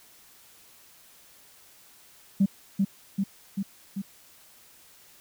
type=tone with echo; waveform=sine; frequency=196.3 Hz; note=G3; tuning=3 cents sharp; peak=-16 dBFS; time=2.4-2.46 s; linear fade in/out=10 ms; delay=390 ms; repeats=4; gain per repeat=-3 dB; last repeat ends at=4.02 s; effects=tanh soft clip ceiling -13 dBFS + white hiss -55 dBFS RMS until 5.2 s